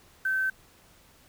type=tone with quantisation; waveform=sine; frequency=1540 Hz; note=G6; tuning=31 cents flat; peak=-24 dBFS; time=0.25-0.5 s; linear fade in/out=5 ms; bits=8; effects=pink hiss -58 dBFS RMS until 1.28 s